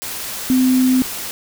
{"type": "tone in noise", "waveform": "sine", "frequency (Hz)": 256.6, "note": "C4", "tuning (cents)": -34, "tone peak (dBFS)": -11, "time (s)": [0.5, 1.02], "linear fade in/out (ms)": 0, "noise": "white", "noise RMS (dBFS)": -27, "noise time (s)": [0.02, 1.31], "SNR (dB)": 13, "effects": []}